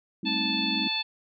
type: chord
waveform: sine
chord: A half-diminished seventh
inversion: third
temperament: just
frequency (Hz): 198 / 220 / 264 / 316.8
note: G3 / A3 / C4 / Eb4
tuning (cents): +18 / 0 / +16 / +31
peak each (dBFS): -34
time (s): 0.23-0.88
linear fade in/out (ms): 5
type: harmonic tone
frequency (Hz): 876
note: A5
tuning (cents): -8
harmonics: 1 / 2 / 3 / 4 / 5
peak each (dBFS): -37 / -42 / -31 / -30 / -31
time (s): 0.25-1.03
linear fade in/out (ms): 20
effects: none